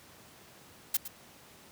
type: noise with echo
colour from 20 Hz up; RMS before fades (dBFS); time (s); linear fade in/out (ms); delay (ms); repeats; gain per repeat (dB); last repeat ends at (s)
blue; -27; 0.94-0.97; 5; 110; 1; -13; 1.08
effects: pink hiss -55 dBFS RMS until 1.71 s + high-pass 100 Hz 12 dB/octave